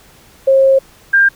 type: tone pair in turn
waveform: sine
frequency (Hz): 537 / 1596.2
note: C5 / G6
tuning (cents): +45 / +31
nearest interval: octave + perfect fifth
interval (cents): 1886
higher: second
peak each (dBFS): -6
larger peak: neither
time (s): 0.47-0.79 / 1.13-1.29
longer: first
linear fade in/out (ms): 10
effects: pink hiss -45 dBFS RMS until 1.35 s